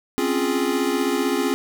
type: chord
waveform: square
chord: Db major seventh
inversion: third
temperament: equal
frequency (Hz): 261.6 / 277.2 / 349.2 / 415.3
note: C4 / Db4 / F4 / Ab4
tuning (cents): 0 / 0 / 0 / 0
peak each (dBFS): -26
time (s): 0.18-1.54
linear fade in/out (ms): 0
effects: none